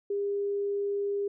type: tone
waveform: sine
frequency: 403.2 Hz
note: G4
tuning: 49 cents sharp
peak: -27 dBFS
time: 0.1-1.28 s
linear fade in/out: 5 ms
effects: none